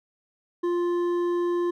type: tone with hard clipping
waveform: sine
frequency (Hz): 349.2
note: F4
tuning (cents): 0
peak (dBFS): -24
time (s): 0.63-1.71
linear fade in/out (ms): 10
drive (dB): 7
effects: none